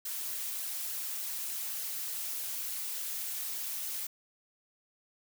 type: noise with flanger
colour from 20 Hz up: blue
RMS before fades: -37 dBFS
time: 0.05-4.07 s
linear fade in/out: 5 ms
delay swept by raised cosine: 0.81 to 6.71 ms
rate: 3.4 Hz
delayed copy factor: -0.6
effects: none